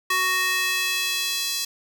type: tone with high-pass filter sweep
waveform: square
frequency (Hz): 371.5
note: F#4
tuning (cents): +7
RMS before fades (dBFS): -24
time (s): 0.1-1.65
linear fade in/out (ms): 5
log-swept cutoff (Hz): 1400 to 4400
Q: 1.5
effects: none